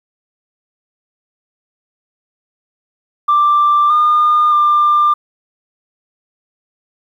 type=tone with pitch steps; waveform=sine; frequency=1179 / 1214 / 1193 Hz; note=D6 / D#6 / D6; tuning=+6 / -43 / +27 cents; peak=-7 dBFS; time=3.28-5.14 s; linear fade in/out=10 ms; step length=620 ms; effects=tanh soft clip ceiling -5 dBFS + 8-bit